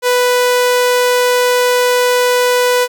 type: tone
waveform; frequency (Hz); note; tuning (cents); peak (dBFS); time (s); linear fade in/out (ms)
sawtooth; 494.5; B4; +2; -6; 0.02-2.88; 50
effects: none